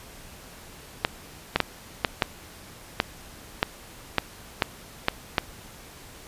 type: clicks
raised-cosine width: 0.3 ms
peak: -3 dBFS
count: 11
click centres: 1.049 / 1.56 / 1.603 / 2.048 / 2.222 / 3.001 / 3.629 / 4.183 / 4.622 / 5.084 / 5.382 s
effects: pink hiss -46 dBFS RMS until 6.27 s + resampled to 32000 Hz